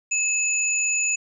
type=tone pair together; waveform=sine; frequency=2589 / 6912 Hz; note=E7 / A8; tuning=-32 / -32 cents; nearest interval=octave + perfect fourth; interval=1700 cents; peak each=-24 / -22 dBFS; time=0.11-1.16 s; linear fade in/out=10 ms; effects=none